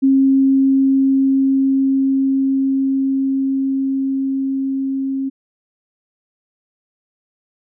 sine tone with level ramp, 269.3 Hz, C#4, 50 cents flat, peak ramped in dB -9 to -18 dBFS, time 0.02-5.3 s, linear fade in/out 20 ms, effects none

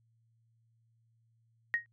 sine tone with exponential decay, 1875 Hz, A#6, 10 cents sharp, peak -23 dBFS, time 1.74-1.86 s, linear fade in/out 0 ms, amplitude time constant 26 ms, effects added 114 Hz sine -68 dBFS peak until 1.92 s

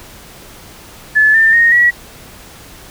sine tone with pitch steps, 1728 / 1792 / 1858.5 / 1927.3 Hz, A6 / A6 / A#6 / B6, -32 / +31 / -6 / -43 cents, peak -6 dBFS, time 1.15-1.91 s, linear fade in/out 20 ms, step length 190 ms, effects pink hiss -37 dBFS RMS until 2.9 s

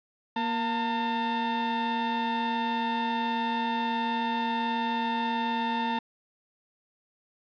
40% pulse tone pair together, 235.1 / 901.8 Hz, A#3 / A5, +15 / +42 cents, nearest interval octave + major seventh, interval 2327 cents, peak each -30 / -27 dBFS, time 0.36-5.99 s, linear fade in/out 5 ms, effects resampled to 11025 Hz + 9-bit

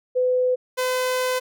sine / sawtooth tone pair in turn, 504 / 508.4 Hz, B4 / C5, +35 / -50 cents, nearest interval unison, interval 15 cents, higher second, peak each -17 dBFS, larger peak neither, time 0.15-0.56 / 0.77-1.4 s, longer second, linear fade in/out 20 ms, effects none

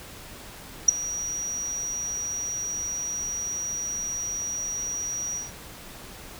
sine tone with ADSR envelope, 5770 Hz, F#8, 44 cents flat, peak -7 dBFS, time 0.88-5.52 s, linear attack 9 ms, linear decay 7 ms, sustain -21 dB, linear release 160 ms, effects pink hiss -43 dBFS RMS until 6.39 s

